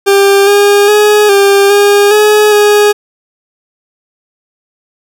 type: tone with pitch steps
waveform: 40% pulse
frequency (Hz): 396.9 / 406.4 / 419.2 / 398.2 / 406.7 / 422.2 / 415.3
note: G4 / G#4 / G#4 / G4 / G#4 / G#4 / G#4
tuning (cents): +22 / -38 / +16 / +27 / -36 / +29 / 0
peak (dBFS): -3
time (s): 0.06-2.93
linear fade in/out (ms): 20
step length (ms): 410
effects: none